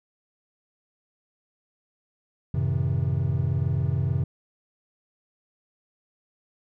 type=chord; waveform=triangle; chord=F# diminished seventh; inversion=none; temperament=just; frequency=92.5 / 111 / 133.2 / 159.84 Hz; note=F#2 / A2 / C3 / Eb3; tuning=0 / +16 / +31 / +47 cents; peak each=-25 / -29 / -23 / -29 dBFS; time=2.54-4.24 s; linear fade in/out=5 ms; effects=none